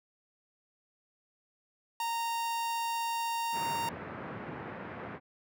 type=tone; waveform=45% pulse; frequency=926 Hz; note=A#5; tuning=12 cents flat; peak=-31 dBFS; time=2-3.89 s; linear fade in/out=2 ms
type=band-pass noise; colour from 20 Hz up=pink; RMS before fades=-42 dBFS; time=3.52-5.2 s; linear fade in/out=50 ms; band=110 to 2000 Hz; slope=24 dB/octave
effects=none